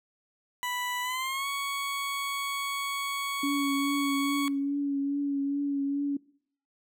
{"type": "tone with pitch glide", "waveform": "20% pulse", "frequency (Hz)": [987.8, 1115.2], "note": ["B5", "C#6"], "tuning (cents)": [0, 10], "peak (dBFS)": -25, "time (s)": [0.63, 4.48], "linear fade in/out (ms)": 0, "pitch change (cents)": 210, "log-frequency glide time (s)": [1.02, 1.47]}
{"type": "tone with vibrato", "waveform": "sine", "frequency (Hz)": 281.4, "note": "C#4", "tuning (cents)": 26, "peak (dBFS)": -26, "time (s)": [3.43, 6.17], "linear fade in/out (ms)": 5, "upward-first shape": "triangle", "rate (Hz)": 2.4, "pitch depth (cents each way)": 28}
{"effects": ["noise-tail reverb RT60 0.6 s tail -22 dB re dry"]}